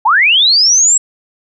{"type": "linear sweep", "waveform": "sine", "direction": "up", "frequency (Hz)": [791, 7750], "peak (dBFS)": -6, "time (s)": [0.05, 0.98], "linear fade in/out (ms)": 10, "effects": []}